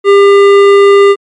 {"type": "tone with hard clipping", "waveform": "sine", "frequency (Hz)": 400, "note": "G4", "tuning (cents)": 35, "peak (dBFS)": -3, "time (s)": [0.04, 1.16], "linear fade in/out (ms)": 50, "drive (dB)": 13, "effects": ["MP3 48 kbps"]}